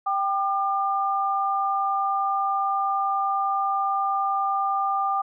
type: tone pair together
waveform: sine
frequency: 784 / 1201.6 Hz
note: G5 / D6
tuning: 0 / +39 cents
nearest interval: perfect fifth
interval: 739 cents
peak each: -24 dBFS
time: 0.06-5.22 s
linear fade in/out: 10 ms
effects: none